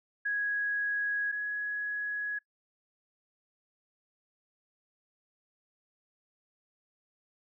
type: tone pair in turn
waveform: sine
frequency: 1661.2 / 1675.7 Hz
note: G#6 / G#6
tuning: 0 / +15 cents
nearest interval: unison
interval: 15 cents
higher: second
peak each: -28 / -31 dBFS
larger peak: first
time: 0.25-1.32 / 1.32-2.39 s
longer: neither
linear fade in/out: 10 ms
effects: noise-tail reverb RT60 0.1 s tail -23 dB re dry